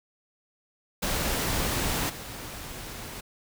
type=noise with level steps; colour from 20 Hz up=pink; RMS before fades=-28 / -39 dBFS; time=1.02-3.21 s; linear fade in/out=10 ms; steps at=2.09 s; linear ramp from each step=10 ms; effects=none